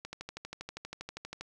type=click train; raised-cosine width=0.2 ms; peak=-23 dBFS; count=18; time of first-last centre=0.05-1.41 s; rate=12.5 Hz; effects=none